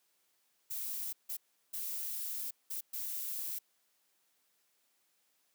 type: noise bursts at uneven times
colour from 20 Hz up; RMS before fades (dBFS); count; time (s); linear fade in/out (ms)
violet; -39; 5; 0.7-1.13 / 1.29-1.37 / 1.73-2.51 / 2.7-2.81 / 2.93-3.59; 10
effects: white hiss -75 dBFS RMS until 5.54 s + high-pass 200 Hz 12 dB/octave